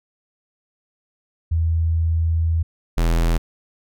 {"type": "tone pair in turn", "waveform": ["sine", "square"], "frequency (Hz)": [82, 41.69], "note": ["E2", "E1"], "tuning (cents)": [-9, 20], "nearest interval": "octave", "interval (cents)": 1171, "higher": "first", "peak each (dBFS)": -16, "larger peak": "neither", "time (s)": [[1.51, 2.63], [2.97, 3.38]], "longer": "first", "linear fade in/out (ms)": 10, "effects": []}